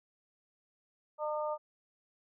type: harmonic tone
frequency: 302.7 Hz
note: D#4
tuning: 48 cents flat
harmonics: 2 / 3 / 4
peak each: -34 / -38 / -40 dBFS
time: 1.18-1.58 s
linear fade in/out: 50 ms
effects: none